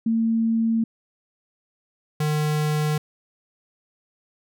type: tone pair in turn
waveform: sine / square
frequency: 226.4 / 151.63 Hz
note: A3 / D#3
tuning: +50 / -44 cents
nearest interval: perfect fifth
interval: 694 cents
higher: first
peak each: -18 / -21 dBFS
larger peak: first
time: 0.06-0.84 / 2.2-2.98 s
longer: neither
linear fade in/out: 5 ms
effects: none